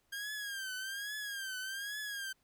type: tone with vibrato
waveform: sawtooth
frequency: 1605 Hz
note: G6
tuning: 40 cents sharp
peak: -35 dBFS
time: 0.12-2.33 s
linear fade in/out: 10 ms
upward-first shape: triangle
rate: 1.2 Hz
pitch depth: 120 cents each way
effects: pink hiss -75 dBFS RMS until 2.43 s